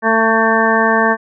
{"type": "harmonic tone", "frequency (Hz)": 223.9, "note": "A3", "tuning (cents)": 30, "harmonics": [1, 2, 3, 4, 5, 7, 8], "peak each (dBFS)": [-18, -18, -18, -18, -18, -18, -18], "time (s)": [0.02, 1.17], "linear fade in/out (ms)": 50, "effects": []}